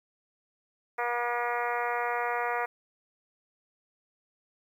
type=harmonic tone; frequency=240 Hz; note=B3; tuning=49 cents flat; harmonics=2 / 3 / 4 / 5 / 6 / 7 / 8 / 9 / 10; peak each=-35 / -33 / -34 / -36 / -37 / -41 / -37 / -41 / -44 dBFS; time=0.98-2.66 s; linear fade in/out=10 ms; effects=10-bit